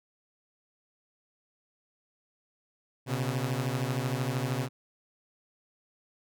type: beating tone pair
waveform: sawtooth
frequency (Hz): 123.47 / 136.47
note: B2 / C#3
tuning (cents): 0 / -27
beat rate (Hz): 13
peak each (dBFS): -27 / -28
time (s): 3.06-4.69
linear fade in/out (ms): 50
effects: none